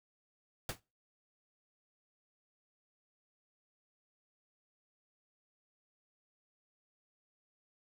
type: noise with exponential decay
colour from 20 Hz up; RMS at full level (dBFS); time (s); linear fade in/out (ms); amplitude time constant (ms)
pink; -33; 0.69-0.8; 2; 22
effects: noise-tail reverb RT60 0.3 s tail -24 dB re dry